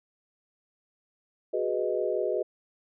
sine chord, G# minor seventh, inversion third, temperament equal, 370 / 415.3 / 493.9 / 622.3 Hz, F#4 / G#4 / B4 / D#5, 0 / 0 / 0 / 0 cents, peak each -31 dBFS, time 1.53-2.43 s, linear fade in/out 10 ms, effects none

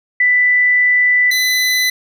sine / 25% pulse tone pair in turn, 1985 / 2005 Hz, B6 / B6, +8 / +26 cents, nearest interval unison, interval 18 cents, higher second, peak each -9 dBFS, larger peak neither, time 0.2-1.31 / 1.31-1.9 s, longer first, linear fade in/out 5 ms, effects none

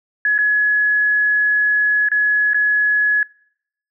sine tone with dropouts, 1691 Hz, G#6, 31 cents sharp, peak -13 dBFS, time 0.25-3.23 s, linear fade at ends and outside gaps 2 ms, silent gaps 0.38-0.387 / 2.087-2.116 / 2.534-2.544 s, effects noise-tail reverb RT60 0.7 s tail -25 dB re dry

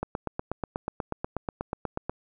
click train, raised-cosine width 1 ms, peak -15 dBFS, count 18, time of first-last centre 0.03-2.096 s, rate 8.23 Hz, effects none

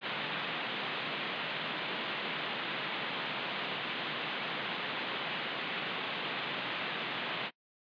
white band-pass noise, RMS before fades -37 dBFS, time 0.01-7.51 s, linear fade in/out 50 ms, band 130 to 3600 Hz, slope 48 dB/octave, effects noise-tail reverb RT60 0.1 s tail -24 dB re dry + resampled to 11025 Hz

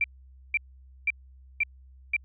sine tone bursts, 2349 Hz, D7, in tune, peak -21 dBFS, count 5, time 0.01-2.165 s, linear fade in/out 2 ms, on 31 ms, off 500 ms, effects added 65 Hz sine -49 dBFS peak until 2.24 s

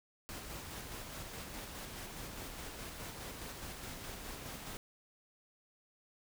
pink noise with tremolo, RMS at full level -45 dBFS, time 0.29-4.77 s, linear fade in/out 0 ms, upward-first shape square, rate 4.8 Hz, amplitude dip 25%, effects none

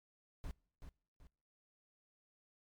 brown noise with echo, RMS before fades -43 dBFS, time 0.44-0.51 s, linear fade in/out 0 ms, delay 380 ms, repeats 2, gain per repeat -8 dB, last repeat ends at 1.27 s, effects noise-tail reverb RT60 0.6 s tail -26 dB re dry + MP3 96 kbps

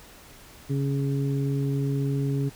harmonic tone, 138.7 Hz, C#3, 1 cent sharp, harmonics 1 / 2 / 3, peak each -24 / -30 / -34 dBFS, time 0.69-2.5 s, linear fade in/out 20 ms, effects pink hiss -49 dBFS RMS until 2.55 s

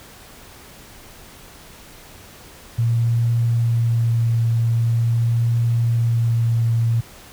sine tone with vibrato, 116.3 Hz, A#2, 4 cents flat, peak -15 dBFS, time 2.78-7.01 s, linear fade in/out 10 ms, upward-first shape triangle, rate 0.44 Hz, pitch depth 15 cents each way, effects pink hiss -43 dBFS RMS until 7.32 s

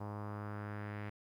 sawtooth tone with low-pass filter sweep, 103.83 Hz, G#2, in tune, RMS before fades -43 dBFS, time 0-1.1 s, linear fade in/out 10 ms, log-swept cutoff 970 to 2100 Hz, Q 2.4, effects 12-bit

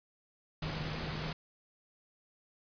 sine tone in noise, 155.56 Hz, D#3, in tune, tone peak -40 dBFS, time 0.62-1.33 s, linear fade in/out 5 ms, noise pink, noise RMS -39 dBFS, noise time 0.62-1.33 s, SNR -4 dB, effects resampled to 11025 Hz

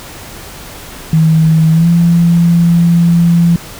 sine tone with pitch glide, 159.7 to 170.18 Hz, D#3 to F3, +45 to -45 cents, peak -5 dBFS, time 1.13-3.56 s, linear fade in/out 2 ms, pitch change +110 cents, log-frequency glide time 1.72-1.88 s, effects pink hiss -30 dBFS RMS until 3.79 s

